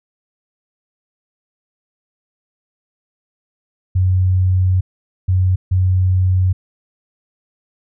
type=tone bursts at uneven times; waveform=sine; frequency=92.5 Hz; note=F#2; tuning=in tune; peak=-11 dBFS; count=3; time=3.95-4.81 / 5.28-5.56 / 5.71-6.53 s; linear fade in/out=10 ms; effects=none